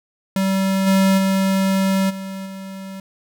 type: tone with level steps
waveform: square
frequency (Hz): 192.5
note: G3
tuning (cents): -31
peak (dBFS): -17 / -13 / -16 / -28 / -31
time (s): 0.36-3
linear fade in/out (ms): 2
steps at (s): 0.86 / 1.17 / 2.09 / 2.45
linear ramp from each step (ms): 20
effects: none